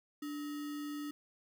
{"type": "tone with sample-and-hold", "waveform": "sine", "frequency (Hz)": 293.7, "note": "D4", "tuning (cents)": 0, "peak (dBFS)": -38, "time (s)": [0.22, 1.11], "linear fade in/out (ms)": 5, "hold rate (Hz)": 1575, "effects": []}